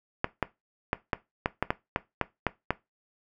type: clicks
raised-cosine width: 0.5 ms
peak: -9 dBFS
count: 11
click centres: 0.244 / 0.427 / 0.931 / 1.132 / 1.459 / 1.626 / 1.705 / 1.961 / 2.213 / 2.467 / 2.706 s
effects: noise-tail reverb RT60 0.2 s tail -18 dB re dry